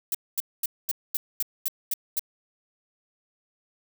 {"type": "noise bursts", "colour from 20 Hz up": "violet", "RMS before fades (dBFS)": -26, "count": 9, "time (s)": [0.12, 2.194], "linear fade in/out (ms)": 2, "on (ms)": 26, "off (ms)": 230, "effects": []}